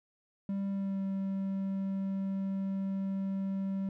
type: tone with pitch glide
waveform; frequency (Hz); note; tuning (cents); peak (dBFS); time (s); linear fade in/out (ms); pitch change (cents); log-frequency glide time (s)
triangle; 196.9 to 193.85; G3 to G3; +8 to -19; -29; 0.49-3.89; 2; -27; 0.7-1.02
effects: none